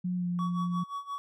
sine tone with pitch glide, 180.2 to 176.08 Hz, F#3 to F3, -45 to +14 cents, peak -28 dBFS, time 0.04-0.84 s, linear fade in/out 10 ms, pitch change -41 cents, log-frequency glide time 0.16-0.27 s
triangle tone with tremolo, 1127 Hz, C#6, 28 cents sharp, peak -30 dBFS, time 0.39-1.18 s, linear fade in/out 0 ms, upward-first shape sine, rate 5.7 Hz, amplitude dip 85%
effects none

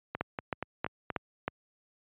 two click trains, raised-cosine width 0.5 ms, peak -15 / -18 dBFS, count 5 / 5, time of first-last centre 0.21-1.48 / 0.15-1.102 s, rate 3.15 / 4.2 Hz, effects high-pass 80 Hz 12 dB/octave + resampled to 8000 Hz

